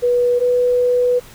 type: tone pair in turn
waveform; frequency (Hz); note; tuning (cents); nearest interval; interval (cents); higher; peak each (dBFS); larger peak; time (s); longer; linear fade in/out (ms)
sine; 487.9 / 493; B4 / B4; -21 / -3; unison; 18; second; -12; neither; 0.02-0.4 / 0.4-1.2; second; 20
effects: pink hiss -42 dBFS RMS until 1.34 s